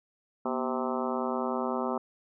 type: harmonic tone with a mistuned harmonic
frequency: 129.8 Hz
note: C3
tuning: 13 cents flat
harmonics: 2 / 3 / 4 / 5 / 6 / 7 / 8 / 9 / 10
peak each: -33 / -35 / -36 / -37 / -38 / -38 / -39 / -40 / -40 dBFS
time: 0.45-1.98 s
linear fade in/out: 5 ms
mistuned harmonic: 2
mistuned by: -120 cents
effects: none